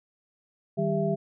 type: tone cluster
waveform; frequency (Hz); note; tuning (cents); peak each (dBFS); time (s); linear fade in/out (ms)
sine; 156.1 / 194.5 / 399.6 / 665; D#3 / G3 / G4 / E5; +6 / -13 / +33 / +15; -29; 0.77-1.16; 20
effects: none